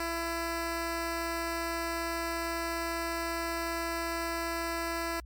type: tone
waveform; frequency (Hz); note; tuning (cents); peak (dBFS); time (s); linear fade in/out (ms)
10% pulse; 334.7; E4; +26; -23; 0-5.2; 2
effects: added 60 Hz sine -44 dBFS peak until 5.25 s + MP3 96 kbps